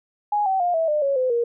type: tone with pitch steps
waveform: sine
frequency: 830.6 / 766.1 / 706.6 / 651.7 / 601.1 / 554.4 / 511.3 / 471.6 Hz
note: G#5 / G5 / F5 / E5 / D5 / C#5 / C5 / A#4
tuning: 0 / -40 / +20 / -20 / +40 / 0 / -40 / +20 cents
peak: -18 dBFS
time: 0.32-1.44 s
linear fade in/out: 5 ms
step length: 140 ms
effects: none